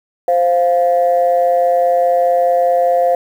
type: tone pair together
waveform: sine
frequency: 522.9 / 698 Hz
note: C5 / F5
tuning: -1 / -1 cents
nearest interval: perfect fourth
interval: 500 cents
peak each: -12 dBFS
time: 0.28-3.15 s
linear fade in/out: 2 ms
effects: tanh soft clip ceiling -4 dBFS + 7-bit